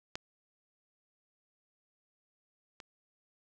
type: clicks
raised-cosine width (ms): 0.2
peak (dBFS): -19 / -29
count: 2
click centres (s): 0.155 / 2.802
effects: none